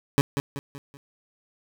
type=tone with echo; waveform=20% pulse; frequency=140.6 Hz; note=C#3; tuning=25 cents sharp; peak=-12 dBFS; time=0.18-0.21 s; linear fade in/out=0 ms; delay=190 ms; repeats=4; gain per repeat=-7 dB; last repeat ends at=0.97 s; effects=none